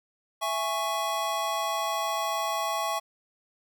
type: chord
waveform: square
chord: C# minor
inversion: first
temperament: just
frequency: 665.2 / 831.5 / 1108.7 Hz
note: E5 / G#5 / C#6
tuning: +16 / +2 / 0 cents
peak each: -33 / -33 / -31 dBFS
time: 0.41-3 s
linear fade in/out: 20 ms
effects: none